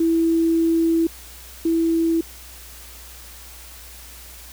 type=tone pair in turn; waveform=sine; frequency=329.6 / 329.6 Hz; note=E4 / E4; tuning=0 / 0 cents; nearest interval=unison; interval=0 cents; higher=neither; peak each=-15 / -16 dBFS; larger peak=first; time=0-1.07 / 1.65-2.21 s; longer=first; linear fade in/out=5 ms; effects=added 60 Hz sine -43 dBFS peak until 4.52 s + white hiss -42 dBFS RMS until 4.52 s